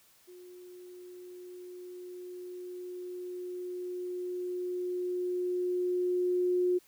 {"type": "tone with level ramp", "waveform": "sine", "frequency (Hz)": 360, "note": "F#4", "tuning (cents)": -47, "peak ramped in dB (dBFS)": [-48, -24], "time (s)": [0.27, 6.79], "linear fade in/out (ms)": 20, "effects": ["white hiss -63 dBFS RMS until 6.87 s"]}